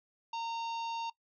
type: harmonic tone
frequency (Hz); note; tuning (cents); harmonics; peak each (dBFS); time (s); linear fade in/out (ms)
920; A#5; -23; 1 / 3 / 4 / 5 / 6 / 7; -35 / -45 / -49 / -51 / -58 / -59; 0.33-1.1; 5
effects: noise-tail reverb RT60 0.1 s tail -20 dB re dry